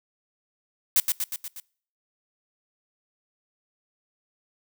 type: noise with echo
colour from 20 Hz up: blue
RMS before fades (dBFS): -19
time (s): 0.96-1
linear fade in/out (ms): 2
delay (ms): 120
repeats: 5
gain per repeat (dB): -4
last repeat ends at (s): 1.6
effects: noise-tail reverb RT60 0.5 s tail -24 dB re dry